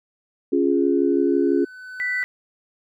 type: chord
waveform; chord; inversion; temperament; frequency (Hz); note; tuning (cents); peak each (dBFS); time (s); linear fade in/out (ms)
sine; Db major; none; equal; 277.2 / 349.2 / 415.3; Db4 / F4 / Ab4; 0 / 0 / 0; -20 / -20 / -22; 0.52-1.65; 10
type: tone with exponential growth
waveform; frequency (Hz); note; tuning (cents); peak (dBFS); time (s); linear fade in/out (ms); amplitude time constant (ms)
triangle; 1506; F#6; +30; -24; 0.71-2.23; 0; 330
type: tone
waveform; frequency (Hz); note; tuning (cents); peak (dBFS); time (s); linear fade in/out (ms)
sine; 1975.5; B6; 0; -22; 2-2.24; 0
effects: none